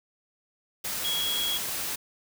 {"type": "tone in noise", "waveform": "sine", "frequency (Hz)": 3322, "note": "G#7", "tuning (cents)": 0, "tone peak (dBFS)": -27, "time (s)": [1.04, 1.58], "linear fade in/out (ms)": 10, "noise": "white", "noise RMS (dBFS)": -32, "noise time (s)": [0.84, 1.96], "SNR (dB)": 2, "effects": []}